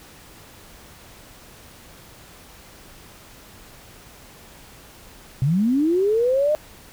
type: linear sweep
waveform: sine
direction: up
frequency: 123.9 to 618 Hz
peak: -16 dBFS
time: 5.42-6.55 s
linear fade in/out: 0 ms
effects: pink hiss -46 dBFS RMS until 6.92 s